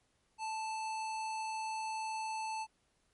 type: tone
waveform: square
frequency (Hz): 879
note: A5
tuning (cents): -2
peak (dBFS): -37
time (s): 0.38-2.67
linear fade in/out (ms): 50
effects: pink hiss -75 dBFS RMS until 3.13 s + MP3 48 kbps